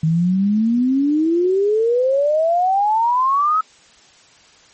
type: exponential sweep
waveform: sine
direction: up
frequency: 155.6 to 1300 Hz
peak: -13 dBFS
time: 0.03-3.61 s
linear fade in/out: 5 ms
effects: white hiss -49 dBFS RMS until 4.73 s + MP3 32 kbps